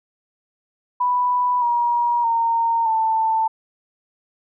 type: tone with pitch steps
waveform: sine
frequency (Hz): 987.8 / 953.6 / 920.6 / 888.7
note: B5 / A#5 / A#5 / A5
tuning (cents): 0 / +39 / -22 / +17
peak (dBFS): -16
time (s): 1-3.48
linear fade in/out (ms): 10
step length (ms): 620
effects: none